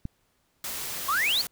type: click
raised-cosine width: 5 ms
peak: -20 dBFS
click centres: 0.054 s
type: noise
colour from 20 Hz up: white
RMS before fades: -34 dBFS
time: 0.64-1.47 s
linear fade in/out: 2 ms
type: exponential sweep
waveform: triangle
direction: up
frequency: 1046.5 to 4699 Hz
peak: -21 dBFS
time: 1.08-1.42 s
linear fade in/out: 10 ms
effects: pink hiss -70 dBFS RMS until 1.51 s